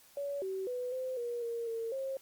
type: tone with pitch steps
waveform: sine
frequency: 566 / 381.8 / 496.4 / 515 / 477.5 / 466.5 / 455.7 / 536 Hz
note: C#5 / G4 / B4 / C5 / A#4 / A#4 / A#4 / C5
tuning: +36 / -46 / +9 / -28 / +42 / +1 / -39 / +42 cents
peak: -34 dBFS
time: 0.17-2.17 s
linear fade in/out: 2 ms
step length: 250 ms
effects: white hiss -61 dBFS RMS until 2.21 s + Opus 48 kbps